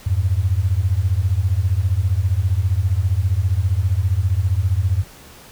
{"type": "beating tone pair", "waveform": "sine", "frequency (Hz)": [86.1, 101.1], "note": ["F2", "G#2"], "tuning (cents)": [-24, -46], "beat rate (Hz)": 15, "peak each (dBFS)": -18, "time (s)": [0.06, 5.04], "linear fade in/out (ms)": 10, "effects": ["pink hiss -43 dBFS RMS until 5.51 s"]}